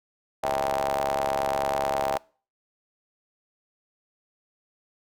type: ring-modulated tone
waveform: sawtooth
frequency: 69.3 Hz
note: C#2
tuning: in tune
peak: -17 dBFS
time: 0.43-2.18 s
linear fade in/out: 10 ms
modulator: 715 Hz
effects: noise-tail reverb RT60 0.4 s tail -24 dB re dry